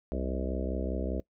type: harmonic tone with a mistuned harmonic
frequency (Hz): 65.1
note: C2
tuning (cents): -8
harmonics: 1 / 3 / 4 / 5 / 6 / 7 / 8 / 9 / 10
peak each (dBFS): -33 / -38 / -39 / -40 / -41 / -41 / -42 / -43 / -43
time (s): 0.12-1.2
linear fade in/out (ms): 0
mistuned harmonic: 10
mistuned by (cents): -38
effects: noise-tail reverb RT60 0.1 s tail -20 dB re dry